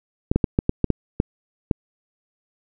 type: clicks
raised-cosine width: 3 ms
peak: -4 dBFS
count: 9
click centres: 0.315 / 0.36 / 0.442 / 0.589 / 0.694 / 0.843 / 0.903 / 1.201 / 1.712 s
effects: none